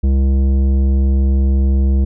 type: tone with tanh clipping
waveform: sine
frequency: 67.2 Hz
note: C2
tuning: 47 cents sharp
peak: -12 dBFS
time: 0.03-2.05 s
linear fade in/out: 10 ms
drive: 12 dB
effects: none